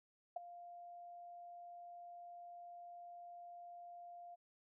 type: tone with ADSR envelope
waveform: sine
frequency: 698.5 Hz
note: F5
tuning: in tune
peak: -36 dBFS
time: 0.36-4.36 s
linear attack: 6 ms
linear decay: 13 ms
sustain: -15 dB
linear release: 22 ms
effects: none